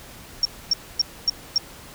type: tone bursts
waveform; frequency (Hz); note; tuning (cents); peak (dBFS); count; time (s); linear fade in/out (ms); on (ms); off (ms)
sine; 5530; F8; -18; -15; 5; 0.43-1.58; 2; 22; 260
effects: pink hiss -43 dBFS RMS until 1.94 s